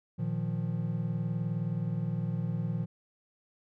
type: chord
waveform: triangle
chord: Bb suspended fourth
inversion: none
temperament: just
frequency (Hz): 116.54 / 155.39 / 174.81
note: Bb2 / Eb3 / F3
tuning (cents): 0 / -2 / +2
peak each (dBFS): -32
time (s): 0.18-2.86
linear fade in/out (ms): 20
effects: none